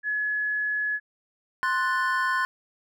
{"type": "tone", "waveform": "sine", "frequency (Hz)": 1698, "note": "G#6", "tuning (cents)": 38, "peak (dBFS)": -24, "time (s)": [0.03, 1], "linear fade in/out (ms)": 50}
{"type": "chord", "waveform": "triangle", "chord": "F# diminished", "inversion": "second", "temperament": "equal", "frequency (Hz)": [1046.5, 1480, 1760], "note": ["C6", "F#6", "A6"], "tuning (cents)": [0, 0, 0], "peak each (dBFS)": [-24, -25, -27], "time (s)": [1.63, 2.45], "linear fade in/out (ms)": 0}
{"effects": []}